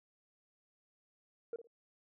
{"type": "tone with echo", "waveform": "sine", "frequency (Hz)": 465.1, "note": "A#4", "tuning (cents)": -4, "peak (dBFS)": -35, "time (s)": [1.53, 1.56], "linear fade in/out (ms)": 2, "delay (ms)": 56, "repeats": 2, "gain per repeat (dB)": -13, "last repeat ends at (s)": 1.672, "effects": ["tanh soft clip ceiling -35 dBFS"]}